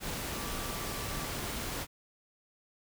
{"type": "tone in noise", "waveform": "sine", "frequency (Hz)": 1164, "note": "D6", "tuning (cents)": -16, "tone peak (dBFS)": -46, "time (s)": [0.31, 1.32], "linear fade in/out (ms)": 50, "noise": "pink", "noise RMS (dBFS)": -37, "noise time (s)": [0, 1.87], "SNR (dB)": -12, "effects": []}